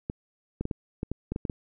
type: clicks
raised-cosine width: 3 ms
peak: -17 dBFS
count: 10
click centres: 0.099 / 0.61 / 0.654 / 0.712 / 1.031 / 1.116 / 1.32 / 1.361 / 1.452 / 1.498 s
effects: none